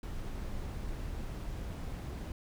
brown noise, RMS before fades -39 dBFS, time 0.03-2.32 s, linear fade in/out 2 ms, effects none

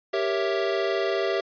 square chord, G diminished seventh, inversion none, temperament equal, 392 / 466.2 / 554.4 / 659.3 Hz, G4 / Bb4 / Db5 / Fb5, 0 / 0 / 0 / 0 cents, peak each -27 / -32 / -32 / -29 dBFS, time 0.13-1.41 s, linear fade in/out 10 ms, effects resampled to 11025 Hz

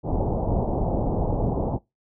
pink low-pass noise, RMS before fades -24 dBFS, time 0.03-1.79 s, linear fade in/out 50 ms, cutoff 870 Hz, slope 48 dB/octave, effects noise-tail reverb RT60 0.2 s tail -22 dB re dry

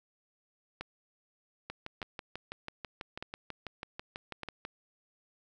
two click trains, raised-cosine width 0.3 ms, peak -23 / -22 dBFS, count 19 / 4, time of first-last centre 1.7-4.651 / 0.81-4.433 s, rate 6.1 / 0.828 Hz, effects none

